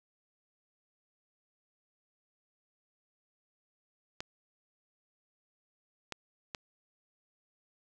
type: clicks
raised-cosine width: 0.2 ms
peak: -20 dBFS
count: 3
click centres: 4.205 / 6.123 / 6.548 s
effects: none